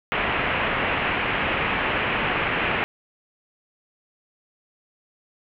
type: low-pass noise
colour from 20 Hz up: white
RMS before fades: -24 dBFS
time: 0.12-2.84 s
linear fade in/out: 0 ms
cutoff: 2800 Hz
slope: 48 dB/octave
effects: none